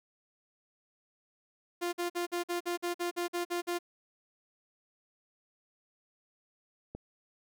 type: tone bursts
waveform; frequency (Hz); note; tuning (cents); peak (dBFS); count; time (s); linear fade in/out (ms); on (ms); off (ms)
sawtooth; 349.2; F4; 0; -27; 12; 1.81-3.789; 20; 120; 49
type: click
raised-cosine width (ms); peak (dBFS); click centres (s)
2; -27; 6.95
effects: none